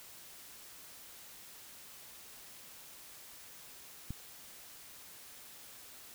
click, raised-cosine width 5 ms, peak -27 dBFS, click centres 4.106 s, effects white hiss -53 dBFS RMS until 6.14 s

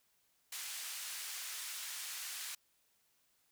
white band-pass noise, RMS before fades -44 dBFS, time 0.52-2.55 s, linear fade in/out 5 ms, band 1400 to 11000 Hz, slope 12 dB/octave, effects white hiss -75 dBFS RMS until 3.51 s

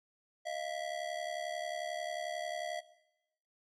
square ring-modulated tone, 659.3 Hz, E5, in tune, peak -34 dBFS, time 0.45-2.81 s, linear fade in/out 20 ms, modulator 35.6 Hz, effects noise-tail reverb RT60 0.9 s tail -17 dB re dry + low-pass 8000 Hz 12 dB/octave

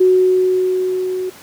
sine tone with level ramp, 370 Hz, F#4, in tune, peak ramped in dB -7 to -19 dBFS, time 0-1.3 s, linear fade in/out 10 ms, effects pink hiss -40 dBFS RMS until 1.42 s + high-pass 150 Hz 12 dB/octave

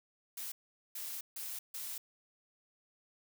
blue noise bursts at uneven times, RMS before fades -42 dBFS, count 4, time 0.37-0.52 / 0.95-1.21 / 1.36-1.59 / 1.74-1.98 s, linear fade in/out 5 ms, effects none

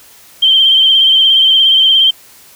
sine tone with vibrato, 3136 Hz, G7, in tune, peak -5 dBFS, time 0.42-2.11 s, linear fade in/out 10 ms, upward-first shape triangle, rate 17 Hz, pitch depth 49 cents each way, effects white hiss -41 dBFS RMS until 2.55 s

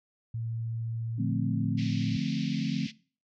sine tone with pitch glide, 114.3 to 111.95 Hz, A#2 to A2, -34 to +30 cents, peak -31 dBFS, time 0.34-2.17 s, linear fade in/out 5 ms, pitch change -36 cents, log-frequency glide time 1.44-1.69 s
sine chord, D minor seventh, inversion none, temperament equal, 146.83 / 174.61 / 220 / 261.6 Hz, D3 / F3 / A3 / C4, 0 / 0 / 0 / 0 cents, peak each -33 dBFS, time 1.18-2.87 s, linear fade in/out 10 ms
pink band-pass noise, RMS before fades -44 dBFS, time 1.77-2.92 s, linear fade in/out 20 ms, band 2100 to 5500 Hz, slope 48 dB/octave
effects noise-tail reverb RT60 0.4 s tail -20 dB re dry

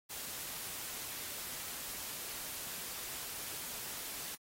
white noise, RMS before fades -43 dBFS, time 0.09-4.36 s, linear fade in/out 20 ms, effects AAC 48 kbps

